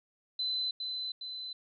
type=tone with echo; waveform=sine; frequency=4032 Hz; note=B7; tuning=35 cents sharp; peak=-30 dBFS; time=0.39-0.71 s; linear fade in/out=5 ms; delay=410 ms; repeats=2; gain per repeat=-4 dB; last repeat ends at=1.53 s; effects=none